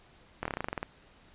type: slowing click train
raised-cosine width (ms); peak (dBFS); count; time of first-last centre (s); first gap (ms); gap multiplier
0.5; -17; 12; 0.43-0.829; 24; 1.08
effects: pink hiss -59 dBFS RMS until 1.34 s + resampled to 8000 Hz